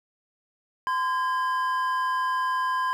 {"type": "tone pair together", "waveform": "triangle", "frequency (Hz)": [1027, 1627], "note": ["C6", "G#6"], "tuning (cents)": [-33, -36], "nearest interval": "minor sixth", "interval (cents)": 797, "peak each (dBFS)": [-22, -29], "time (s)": [0.87, 2.93], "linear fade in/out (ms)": 0, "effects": []}